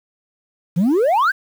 sine exponential sweep, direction up, 157.6 to 1661.2 Hz, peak -10 dBFS, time 0.76-1.32 s, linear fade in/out 20 ms, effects tanh soft clip ceiling -12 dBFS + 7-bit

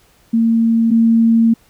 sine tone pair in turn, 228.1 / 228.1 Hz, A#3 / A#3, -37 / -37 cents, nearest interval unison, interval 0 cents, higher neither, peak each -10 / -8 dBFS, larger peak second, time 0.33-0.91 / 0.91-1.54 s, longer second, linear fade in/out 10 ms, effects pink hiss -53 dBFS RMS until 1.69 s

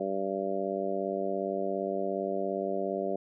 harmonic tone, 97.3 Hz, G2, 12 cents flat, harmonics 2 / 3 / 4 / 5 / 6 / 7, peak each -38 / -39 / -34 / -38 / -34 / -36 dBFS, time 0-3.16 s, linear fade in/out 5 ms, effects none

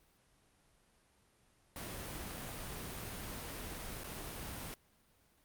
pink noise with dropouts, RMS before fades -44 dBFS, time 1.76-4.74 s, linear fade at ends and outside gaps 1 ms, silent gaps 4.036-4.042 s, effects pink hiss -70 dBFS RMS until 5.44 s + Opus 32 kbps

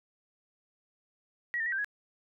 sine tone with pitch steps, 1914 / 1803 / 1917 / 1570 / 1668 Hz, A#6 / A6 / A#6 / G6 / G#6, +45 / +42 / +48 / +2 / +7 cents, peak -29 dBFS, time 1.54-1.845 s, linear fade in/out 0 ms, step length 61 ms, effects none

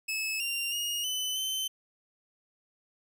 sawtooth tone with pitch steps, 2596 / 2778 / 2863 / 3019 / 3072 Hz, E7 / F7 / F7 / F#7 / G7, -27 / -10 / +42 / +34 / -36 cents, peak -27 dBFS, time 0.08-1.68 s, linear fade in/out 10 ms, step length 320 ms, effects none

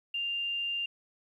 sine tone, 2794 Hz, F7, in tune, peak -30 dBFS, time 0.14-0.86 s, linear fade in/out 5 ms, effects 11-bit

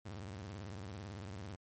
sawtooth tone with vibrato, 98 Hz, G2, in tune, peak -40 dBFS, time 0.05-1.56 s, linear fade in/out 10 ms, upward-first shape triangle, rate 18 Hz, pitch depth 290 cents each way, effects MP3 32 kbps

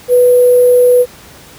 sine tone with sample-and-hold, 493.9 Hz, B4, in tune, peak -4 dBFS, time 0.08-1.06 s, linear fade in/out 50 ms, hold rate 11025 Hz, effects pink hiss -37 dBFS RMS until 1.58 s + high-pass 60 Hz 12 dB/octave

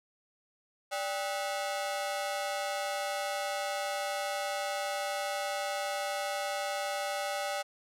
sawtooth ring-modulated tone, 689 Hz, F5, 24 cents flat, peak -25 dBFS, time 0.91-7.63 s, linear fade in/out 20 ms, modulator 106 Hz, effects low-pass 12000 Hz 12 dB/octave

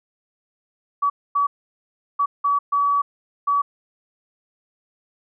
sine tone bursts at uneven times, 1140 Hz, C#6, 48 cents sharp, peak -16 dBFS, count 6, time 1.02-1.1 / 1.35-1.47 / 2.19-2.26 / 2.44-2.59 / 2.72-3.02 / 3.47-3.62 s, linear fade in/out 10 ms, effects none

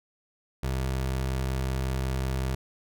25% pulse tone, 65.41 Hz, C2, in tune, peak -23 dBFS, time 0.63-2.55 s, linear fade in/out 5 ms, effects none

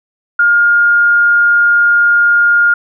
sine tone, 1416 Hz, F6, 23 cents sharp, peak -6 dBFS, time 0.39-2.74 s, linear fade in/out 5 ms, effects none

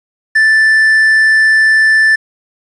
triangle tone, 1762 Hz, A6, 2 cents sharp, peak -4 dBFS, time 0.35-2.16 s, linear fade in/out 10 ms, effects resampled to 24000 Hz + 7-bit

